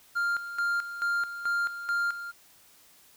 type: tone with tremolo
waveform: triangle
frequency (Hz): 1398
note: F6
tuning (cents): +1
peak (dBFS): -23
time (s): 0.15-2.32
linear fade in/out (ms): 20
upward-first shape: square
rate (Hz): 2.3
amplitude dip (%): 70
effects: white hiss -58 dBFS RMS until 3.16 s